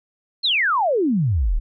sine exponential sweep, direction down, 4350 to 30.87 Hz, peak -16 dBFS, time 0.43-1.6 s, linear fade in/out 20 ms, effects none

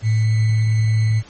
sine tone with sample-and-hold, 110 Hz, A2, in tune, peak -13 dBFS, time 0.02-1.23 s, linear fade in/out 50 ms, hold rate 2100 Hz, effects pink hiss -45 dBFS RMS until 1.29 s + MP3 32 kbps

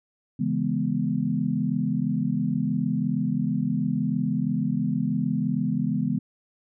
sine chord, C# minor seventh, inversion none, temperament equal, 138.59 / 164.81 / 207.7 / 246.9 Hz, C#3 / E3 / G#3 / B3, 0 / 0 / 0 / 0 cents, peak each -30 / -28 / -27 / -27 dBFS, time 0.39-6.19 s, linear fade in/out 10 ms, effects none

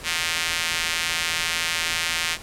square tone with high-pass filter, 83 Hz, E2, 12 cents sharp, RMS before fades -25 dBFS, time 0.03-2.38 s, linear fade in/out 50 ms, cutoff 2200 Hz, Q 1.2, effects pink hiss -40 dBFS RMS until 2.42 s + low-pass 11000 Hz 12 dB/octave

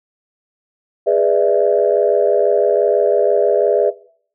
sine chord, E dominant seventh, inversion first, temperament just, 412 / 494.4 / 593.3 / 659.3 Hz, G#4 / B4 / D5 / E5, -14 / +2 / +18 / 0 cents, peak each -16 dBFS, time 1.06-3.91 s, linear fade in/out 20 ms, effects noise-tail reverb RT60 0.5 s tail -18 dB re dry + tanh soft clip ceiling -1 dBFS

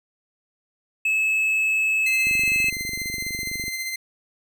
triangle tone, 2595 Hz, E7, 28 cents flat, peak -17 dBFS, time 1.05-2.7 s, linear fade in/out 5 ms
sawtooth tone with tremolo, 2076 Hz, C7, 14 cents flat, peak -22 dBFS, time 2.06-3.96 s, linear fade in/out 5 ms, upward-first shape sine, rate 15 Hz, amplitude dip 40%
click train, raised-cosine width 3 ms, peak -24 dBFS, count 35, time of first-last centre 2.27-3.681 s, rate 24.1 Hz
effects none

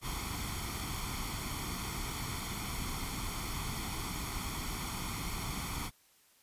pink noise with comb filter, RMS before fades -38 dBFS, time 0.01-5.91 s, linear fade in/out 50 ms, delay 0.9 ms, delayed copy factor +0.7, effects white hiss -66 dBFS RMS until 6.42 s + resampled to 32000 Hz

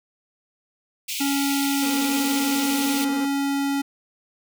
pink high-pass noise, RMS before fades -29 dBFS, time 1.08-3.05 s, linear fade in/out 10 ms, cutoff 2200 Hz, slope 96 dB/octave
square tone, 278.9 Hz, C#4, 11 cents sharp, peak -22 dBFS, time 1.2-3.82 s, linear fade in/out 10 ms
30% pulse tone with vibrato, 246.9 Hz, B3, in tune, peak -29 dBFS, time 1.82-3.26 s, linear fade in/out 10 ms, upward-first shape square, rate 13 Hz, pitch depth 100 cents each way
effects none

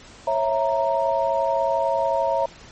sine chord, A# diminished, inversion first, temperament equal with one note detuned, 548 / 659.3 / 932.3 Hz, C#5 / E5 / A#5, -20 / 0 / 0 cents, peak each -23 dBFS, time 0.27-2.46 s, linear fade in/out 5 ms, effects pink hiss -45 dBFS RMS until 2.71 s + MP3 32 kbps

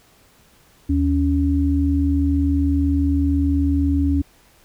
sine tone pair together, 77.96 / 280 Hz, D#2 / C#4, +4 / +18 cents, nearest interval octave + minor seventh, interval 2214 cents, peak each -18 dBFS, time 0.89-4.22 s, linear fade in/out 10 ms, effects pink hiss -54 dBFS RMS until 4.64 s

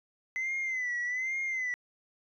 sine tone with vibrato, 2029 Hz, B6, 46 cents sharp, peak -28 dBFS, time 0.36-1.74 s, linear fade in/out 0 ms, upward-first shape sine, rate 1.2 Hz, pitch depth 86 cents each way, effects tanh soft clip ceiling -28 dBFS

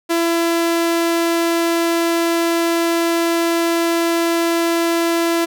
sawtooth tone, 336 Hz, E4, 33 cents sharp, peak -11 dBFS, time 0.09-5.46 s, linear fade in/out 20 ms, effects none

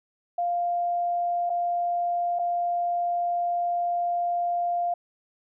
sine tone with dropouts, 698.5 Hz, F5, in tune, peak -23 dBFS, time 0.38-4.94 s, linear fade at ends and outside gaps 5 ms, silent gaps 1.496-1.5 / 2.389-2.393 s, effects none

